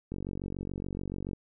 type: click train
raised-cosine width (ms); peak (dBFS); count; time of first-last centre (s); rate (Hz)
3; -23; 58; 0.12-1.333; 47
effects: none